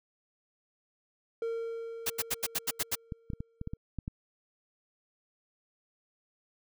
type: tone with exponential decay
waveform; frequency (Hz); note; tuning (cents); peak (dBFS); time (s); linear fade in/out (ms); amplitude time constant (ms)
triangle; 458.7; A#4; -28; -28; 1.42-3.77; 2; 510
type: noise bursts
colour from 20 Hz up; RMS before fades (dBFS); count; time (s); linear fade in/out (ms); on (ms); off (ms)
white; -30; 8; 2.06-2.955; 10; 41; 81
type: clicks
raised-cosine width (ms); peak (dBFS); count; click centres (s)
5; -23; 9; 3.122 / 3.302 / 3.334 / 3.405 / 3.614 / 3.674 / 3.735 / 3.987 / 4.079
effects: none